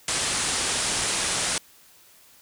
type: low-pass noise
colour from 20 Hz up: white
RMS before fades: -26 dBFS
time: 0.08-1.58 s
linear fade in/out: 2 ms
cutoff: 10000 Hz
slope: 96 dB/octave
effects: white hiss -54 dBFS RMS until 2.41 s